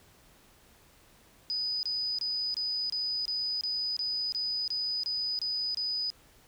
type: tone bursts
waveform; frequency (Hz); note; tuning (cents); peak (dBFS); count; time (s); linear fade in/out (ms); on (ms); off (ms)
sine; 4978; D#8; 0; -29; 13; 1.5-6.102; 0; 330; 26
effects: pink hiss -60 dBFS RMS until 6.47 s